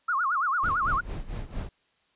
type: tone with vibrato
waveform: sine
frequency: 1244.5 Hz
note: D#6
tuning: in tune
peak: -23 dBFS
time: 0.08-1.01 s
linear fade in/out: 10 ms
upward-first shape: sine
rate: 8.9 Hz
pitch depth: 280 cents each way
type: noise with tremolo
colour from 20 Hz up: brown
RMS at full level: -31 dBFS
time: 0.63-1.69 s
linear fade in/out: 2 ms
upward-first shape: sine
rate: 4.4 Hz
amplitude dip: 80%
effects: white hiss -68 dBFS RMS until 2.15 s + resampled to 8000 Hz